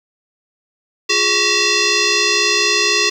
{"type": "tone with frequency modulation", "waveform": "sine", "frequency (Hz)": 1117, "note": "C#6", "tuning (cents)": 13, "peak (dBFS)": -12, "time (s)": [1.09, 3.1], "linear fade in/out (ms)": 10, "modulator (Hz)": 766, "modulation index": 6.4, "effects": ["7-bit"]}